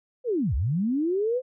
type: linear two-way sweep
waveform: sine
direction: down then up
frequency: 523.3 to 56.4 to 523.3 Hz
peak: -22 dBFS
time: 0.24-1.42 s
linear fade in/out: 50 ms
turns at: 0.55 s
effects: none